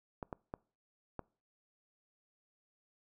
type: clicks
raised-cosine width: 1 ms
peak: -26 dBFS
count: 4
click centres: 0.228 / 0.328 / 0.539 / 1.193 s
effects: noise-tail reverb RT60 0.4 s tail -24 dB re dry